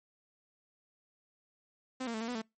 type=tone with pitch steps; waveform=sawtooth; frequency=258.6 / 231.8 / 219.5 / 228.9 / 246.3 / 222 Hz; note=C4 / A#3 / A3 / A#3 / B3 / A3; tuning=-20 / -10 / -4 / -31 / -5 / +16 cents; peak=-31 dBFS; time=2-2.42 s; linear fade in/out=10 ms; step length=70 ms; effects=noise-tail reverb RT60 0.2 s tail -25 dB re dry + MP3 32 kbps